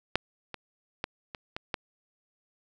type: clicks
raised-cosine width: 0.3 ms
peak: -7 / -21 / -14 / -22 / -18 / -13 dBFS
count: 6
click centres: 0.156 / 0.543 / 1.041 / 1.348 / 1.565 / 1.742 s
effects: none